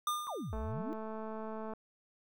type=tone with exponential decay; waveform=square; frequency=1207 Hz; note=D6; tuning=47 cents sharp; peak=-30 dBFS; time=0.07-0.72 s; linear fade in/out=2 ms; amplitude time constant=140 ms
type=exponential two-way sweep; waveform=sine; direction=down then up; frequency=1212 to 51.91 to 345.2 Hz; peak=-37 dBFS; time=0.27-0.93 s; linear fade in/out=0 ms; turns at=0.57 s
type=click train; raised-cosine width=1 ms; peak=-30 dBFS; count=265; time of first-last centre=0.53-1.735 s; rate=219 Hz
effects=none